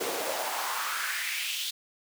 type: noise with high-pass filter sweep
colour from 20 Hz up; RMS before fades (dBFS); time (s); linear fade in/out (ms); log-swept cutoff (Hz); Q
pink; -32; 0-1.71; 10; 390 to 3600; 2.9
effects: none